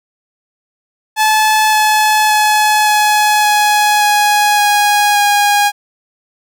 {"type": "tone with pitch steps", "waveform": "sawtooth", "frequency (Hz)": [864, 857.5, 851.1, 844.8, 838.4, 832.2, 825.9, 819.8], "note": ["A5", "A5", "G#5", "G#5", "G#5", "G#5", "G#5", "G#5"], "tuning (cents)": [-32, -45, 42, 29, 16, 3, -10, -23], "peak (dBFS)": -5, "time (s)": [1.16, 5.72], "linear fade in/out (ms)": 50, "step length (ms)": 570, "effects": []}